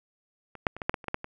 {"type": "clicks", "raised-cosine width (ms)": 0.5, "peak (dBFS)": [-28, -7, -25, -18, -8, -14, -29, -16, -12, -22], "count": 10, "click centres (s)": [0.553, 0.668, 0.766, 0.818, 0.895, 0.942, 1.042, 1.083, 1.144, 1.244], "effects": []}